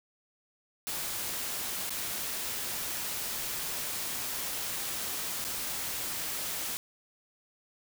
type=noise with dropouts; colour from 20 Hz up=white; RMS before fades=-35 dBFS; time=0.87-6.77 s; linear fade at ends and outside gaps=0 ms; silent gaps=1.895-1.905 / 5.442-5.449 s; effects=none